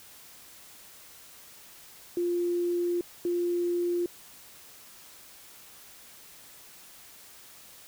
sine tone bursts at uneven times, 349.2 Hz, F4, in tune, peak -25 dBFS, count 2, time 2.17-3.01 / 3.25-4.06 s, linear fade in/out 2 ms, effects white hiss -51 dBFS RMS until 7.87 s

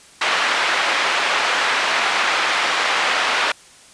pink band-pass noise, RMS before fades -19 dBFS, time 0.21-3.52 s, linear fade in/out 5 ms, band 960 to 3100 Hz, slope 12 dB/octave, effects white hiss -46 dBFS RMS until 3.93 s + resampled to 22050 Hz

